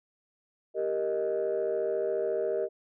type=chord; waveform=sine; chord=Eb major; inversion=first; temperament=equal; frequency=392 / 466.2 / 622.3 Hz; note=G4 / Bb4 / Eb5; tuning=0 / 0 / 0 cents; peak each=-30 dBFS; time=0.74-2.69 s; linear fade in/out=50 ms; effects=tanh soft clip ceiling -21 dBFS